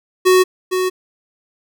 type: tone with echo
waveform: square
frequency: 370 Hz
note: F#4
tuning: in tune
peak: -9 dBFS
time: 0.25-0.44 s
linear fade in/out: 20 ms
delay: 460 ms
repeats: 1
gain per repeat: -7 dB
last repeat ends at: 0.9 s
effects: none